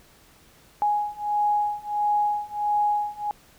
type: beating tone pair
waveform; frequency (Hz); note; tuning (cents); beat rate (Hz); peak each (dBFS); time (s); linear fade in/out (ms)
sine; 831 / 832.5; G#5 / G#5; +1 / +4; 1.5; -25 / -24; 0.82-3.31; 0
effects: pink hiss -55 dBFS RMS until 3.58 s